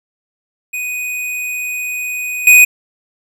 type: tone with level steps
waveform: square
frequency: 2489 Hz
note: D#7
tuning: in tune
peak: -20 / -4 dBFS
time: 0.73-2.65 s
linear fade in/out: 10 ms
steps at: 2.47 s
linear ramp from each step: 2 ms
effects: none